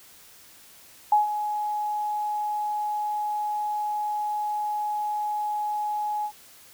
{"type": "tone with ADSR envelope", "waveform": "sine", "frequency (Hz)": 840, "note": "G#5", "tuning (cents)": 19, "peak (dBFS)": -14, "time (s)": [1.12, 6.32], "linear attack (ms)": 4, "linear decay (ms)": 140, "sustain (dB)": -11, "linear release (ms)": 74, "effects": ["white hiss -51 dBFS RMS until 6.73 s"]}